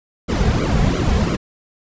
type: noise with flanger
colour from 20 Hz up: brown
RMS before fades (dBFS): -17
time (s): 0.28-1.37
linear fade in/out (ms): 20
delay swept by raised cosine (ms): 1.1 to 3.4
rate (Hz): 2.9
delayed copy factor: -1
effects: resampled to 16000 Hz